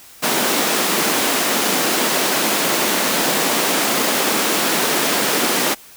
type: high-pass noise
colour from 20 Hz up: pink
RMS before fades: -18 dBFS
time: 0.22-5.75 s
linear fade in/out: 20 ms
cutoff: 220 Hz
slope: 24 dB/octave
effects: white hiss -43 dBFS RMS until 5.96 s